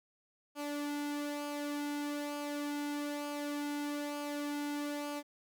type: tone with flanger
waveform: sawtooth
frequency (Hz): 291.3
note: D4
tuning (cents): -14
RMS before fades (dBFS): -38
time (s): 0.55-5.23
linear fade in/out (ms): 50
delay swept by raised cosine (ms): 0.52 to 1.82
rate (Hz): 1.1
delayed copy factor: -0.5
effects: none